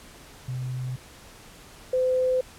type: tone pair in turn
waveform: sine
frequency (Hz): 127.5 / 511.4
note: C3 / C5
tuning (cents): -44 / -40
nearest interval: 2 octaves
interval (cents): 2404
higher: second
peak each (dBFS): -28 / -20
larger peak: second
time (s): 0.48-0.96 / 1.93-2.41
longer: neither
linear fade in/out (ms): 5
effects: pink hiss -48 dBFS RMS until 2.58 s + low-pass 12000 Hz 12 dB/octave